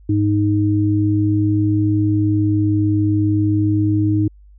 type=tone pair together; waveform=sine; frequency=103.83 / 311.1 Hz; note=G#2 / D#4; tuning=0 / 0 cents; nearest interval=octave + perfect fifth; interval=1900 cents; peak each=-16 dBFS; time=0.09-4.28 s; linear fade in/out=5 ms; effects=added 50 Hz sine -42 dBFS peak until 4.58 s